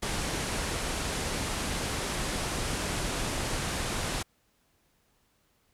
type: low-pass noise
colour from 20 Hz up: pink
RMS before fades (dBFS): -32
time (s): 0.02-4.23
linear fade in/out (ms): 10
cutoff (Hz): 11000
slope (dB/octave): 48
effects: pink hiss -70 dBFS RMS until 5.73 s